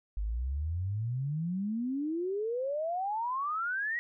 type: exponential sweep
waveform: sine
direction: up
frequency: 49 to 1940 Hz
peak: -30 dBFS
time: 0.17-3.99 s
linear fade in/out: 0 ms
effects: none